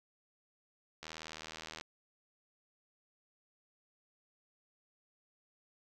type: click train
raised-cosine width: 0.2 ms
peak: -27 dBFS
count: 63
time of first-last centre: 1.03-1.811 s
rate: 79.4 Hz
effects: none